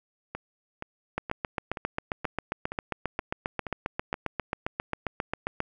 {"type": "two click trains", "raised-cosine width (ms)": 0.5, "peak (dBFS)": [-13, -19], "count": [34, 9], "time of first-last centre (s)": [[1.18, 5.604], [0.35, 4.141]], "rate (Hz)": [7.46, 2.11], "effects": []}